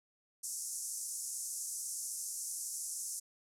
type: band-pass noise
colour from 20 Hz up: white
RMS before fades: -41 dBFS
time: 0.43-3.2 s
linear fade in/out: 10 ms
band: 5700 to 11000 Hz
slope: 48 dB/octave
effects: none